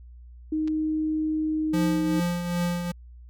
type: tone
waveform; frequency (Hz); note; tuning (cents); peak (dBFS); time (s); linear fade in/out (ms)
sine; 311.1; D#4; 0; -23; 0.52-2.2; 5
type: clicks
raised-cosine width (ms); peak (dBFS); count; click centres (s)
0.2; -28; 2; 0.676 / 0.681
type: tone with tremolo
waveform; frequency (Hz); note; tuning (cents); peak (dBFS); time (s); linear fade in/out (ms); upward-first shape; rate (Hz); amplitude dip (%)
square; 174.61; F3; 0; -23; 1.73-2.92; 10; triangle; 2.5; 55
effects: added 60 Hz sine -43 dBFS peak until 3.29 s